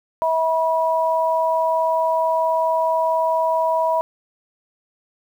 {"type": "tone pair together", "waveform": "sine", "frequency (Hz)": [647, 971.5], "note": ["E5", "B5"], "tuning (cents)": [-32, -29], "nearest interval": "perfect fifth", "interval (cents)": 703, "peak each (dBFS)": -19, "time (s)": [0.22, 4.01], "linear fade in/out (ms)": 0, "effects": ["8-bit"]}